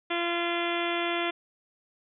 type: harmonic tone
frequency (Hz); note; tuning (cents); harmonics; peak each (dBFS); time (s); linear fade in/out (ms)
343.4; F4; -29; 1 / 2 / 3 / 4 / 5 / 6 / 7 / 8 / 9 / 10; -31 / -33 / -37 / -36 / -39 / -36 / -37 / -39 / -40 / -38; 0.1-1.31; 10
effects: none